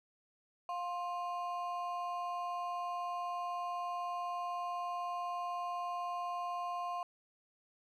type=ring-modulated tone; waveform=triangle; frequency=880 Hz; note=A5; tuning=in tune; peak=-31 dBFS; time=0.69-7.03 s; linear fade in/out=2 ms; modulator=174 Hz; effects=none